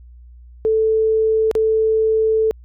sine tone with dropouts, 440 Hz, A4, in tune, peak -13 dBFS, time 0.65-2.51 s, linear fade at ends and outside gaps 0 ms, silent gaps 1.513-1.552 s, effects added 60 Hz sine -39 dBFS peak until 2.64 s

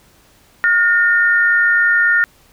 sine tone pair together, 1431 / 1821.8 Hz, F6 / A#6, +42 / -40 cents, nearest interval major third, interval 418 cents, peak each -13 dBFS, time 0.64-2.24 s, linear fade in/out 0 ms, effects pink hiss -51 dBFS RMS until 2.52 s

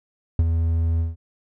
triangle tone with ADSR envelope, 82.41 Hz, E2, in tune, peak -10 dBFS, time 0.39-1.16 s, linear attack 3 ms, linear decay 40 ms, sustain -6 dB, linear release 160 ms, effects none

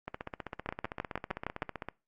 two click trains, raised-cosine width 0.5 ms, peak -17 / -22 dBFS, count 7 / 29, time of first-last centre 0.69-1.622 / 0.08-1.886 s, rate 6.44 / 15.5 Hz, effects noise-tail reverb RT60 0.3 s tail -24 dB re dry + Opus 32 kbps

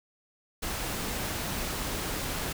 pink noise, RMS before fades -33 dBFS, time 0.62-2.53 s, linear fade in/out 10 ms, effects none

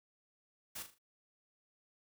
white noise with echo, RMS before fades -44 dBFS, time 0.75-0.83 s, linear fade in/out 10 ms, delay 39 ms, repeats 4, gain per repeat -8 dB, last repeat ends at 0.986 s, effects none

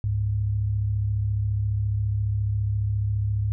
sine tone pair together, 69.3 / 103.83 Hz, C#2 / G#2, 0 / 0 cents, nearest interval perfect fifth, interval 700 cents, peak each -30 / -22 dBFS, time 0.04-3.52 s, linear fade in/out 0 ms, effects none

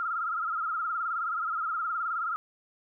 sine tone with vibrato, 1327 Hz, E6, 11 cents sharp, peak -28 dBFS, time 0-2.36 s, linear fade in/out 0 ms, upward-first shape sine, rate 19 Hz, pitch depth 100 cents each way, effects none

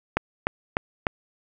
click train, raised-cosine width 0.5 ms, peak -6 dBFS, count 4, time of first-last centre 0.17-1.068 s, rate 3.34 Hz, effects none

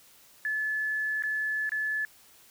sine tone with dropouts, 1726 Hz, A6, 34 cents flat, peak -27 dBFS, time 0.45-2.05 s, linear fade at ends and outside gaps 1 ms, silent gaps 1.224-1.236 / 1.693-1.719 s, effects white hiss -57 dBFS RMS until 2.5 s

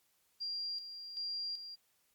sine tone with tremolo, 4769 Hz, D8, 26 cents sharp, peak -36 dBFS, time 0.4-1.76 s, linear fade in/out 20 ms, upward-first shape square, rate 1.3 Hz, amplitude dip 60%, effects white hiss -74 dBFS RMS until 2.14 s + MP3 96 kbps

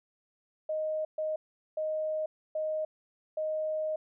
sine tone bursts at uneven times, 622.3 Hz, D#5, in tune, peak -29 dBFS, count 5, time 0.69-1.05 / 1.18-1.36 / 1.77-2.26 / 2.55-2.85 / 3.37-3.96 s, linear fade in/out 5 ms, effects none

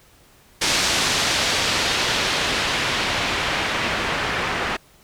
white noise with low-pass filter sweep, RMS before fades -22 dBFS, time 0.61-4.77 s, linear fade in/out 10 ms, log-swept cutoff 5600 to 2000 Hz, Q 0.91, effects pink hiss -53 dBFS RMS until 5.03 s

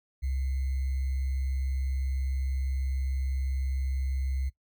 sine tone with sample-and-hold, 66.2 Hz, C2, 21 cents sharp, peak -27 dBFS, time 0.22-4.5 s, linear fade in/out 20 ms, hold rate 2100 Hz, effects noise-tail reverb RT60 0.1 s tail -19 dB re dry

